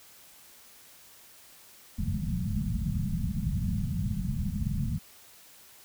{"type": "low-pass noise", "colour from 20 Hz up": "white", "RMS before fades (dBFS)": -30, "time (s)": [1.98, 4.99], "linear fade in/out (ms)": 10, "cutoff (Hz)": 220, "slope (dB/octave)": 96, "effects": ["white hiss -54 dBFS RMS until 5.84 s"]}